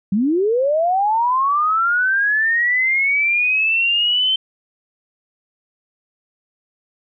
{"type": "linear sweep", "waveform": "sine", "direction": "up", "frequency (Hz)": [183, 3100], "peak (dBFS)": -14, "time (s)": [0.12, 4.36], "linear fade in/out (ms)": 5, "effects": []}